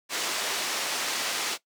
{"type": "band-pass noise", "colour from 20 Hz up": "white", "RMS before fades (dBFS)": -30, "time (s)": [0.09, 1.58], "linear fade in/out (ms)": 50, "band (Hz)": [320, 5900], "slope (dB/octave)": 12, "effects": ["noise-tail reverb RT60 0.1 s tail -17 dB re dry"]}